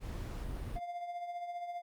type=noise; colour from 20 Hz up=brown; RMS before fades=-40 dBFS; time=0-0.8 s; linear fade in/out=50 ms
type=tone with tremolo; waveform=triangle; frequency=700 Hz; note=F5; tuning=4 cents sharp; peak=-34 dBFS; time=0.75-1.82 s; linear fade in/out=20 ms; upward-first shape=triangle; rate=15 Hz; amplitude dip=60%
effects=Opus 48 kbps